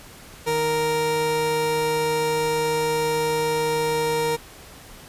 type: tone pair together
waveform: 30% pulse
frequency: 155.39 / 466.2 Hz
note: D#3 / A#4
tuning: -2 / 0 cents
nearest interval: octave + perfect fifth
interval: 1902 cents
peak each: -29 / -18 dBFS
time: 0.46-4.37 s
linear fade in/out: 20 ms
effects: pink hiss -44 dBFS RMS until 5.08 s + resampled to 32000 Hz